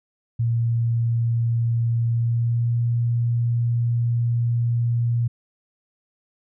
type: tone with pitch glide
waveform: sine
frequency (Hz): 116.54 to 118.3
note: A#2 to A#2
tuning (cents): 0 to +26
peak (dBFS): -18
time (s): 0.39-5.28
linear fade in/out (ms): 10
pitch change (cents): +26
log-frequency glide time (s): 2.09-2.76
effects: none